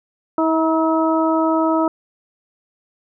harmonic tone with a mistuned harmonic, 321.8 Hz, E4, 42 cents flat, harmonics 1 / 2 / 3 / 4, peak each -17 / -20 / -22 / -23 dBFS, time 0.38-1.88 s, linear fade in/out 2 ms, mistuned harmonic 3, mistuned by -20 cents, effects none

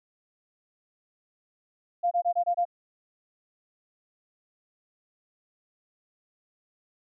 sine tone bursts, 698.5 Hz, F5, in tune, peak -21 dBFS, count 6, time 2.03-2.653 s, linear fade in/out 20 ms, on 83 ms, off 25 ms, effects none

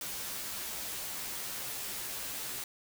white noise with comb filter, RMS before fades -39 dBFS, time 0.01-2.64 s, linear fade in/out 2 ms, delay 12 ms, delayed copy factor -0.65, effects none

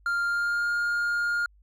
triangle tone with pitch glide, 1396.9 to 1415.6 Hz, F6 to F6, 0 to +23 cents, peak -22 dBFS, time 0.06-1.46 s, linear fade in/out 2 ms, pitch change +23 cents, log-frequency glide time 0.22-0.7 s, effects added 50 Hz sine -55 dBFS peak until 1.62 s

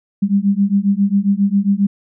sine beating tone pair, 195.9 / 203.3 Hz, G3 / G#3, -1 / -37 cents, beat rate 7.4 Hz, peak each -15 dBFS, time 0.22-1.87 s, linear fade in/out 10 ms, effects none

